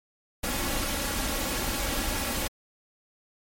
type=noise with comb filter; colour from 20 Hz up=pink; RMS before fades=-29 dBFS; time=0.43-2.48 s; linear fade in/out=10 ms; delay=3.6 ms; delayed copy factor=+0.55; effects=MP3 64 kbps